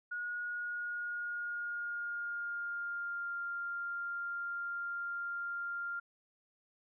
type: tone with pitch glide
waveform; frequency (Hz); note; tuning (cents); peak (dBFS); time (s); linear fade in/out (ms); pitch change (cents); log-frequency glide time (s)
sine; 1446 to 1395.9; F#6 to F6; -40 to -1; -36; 0.11-6; 10; -61; 0.41-3.36
effects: none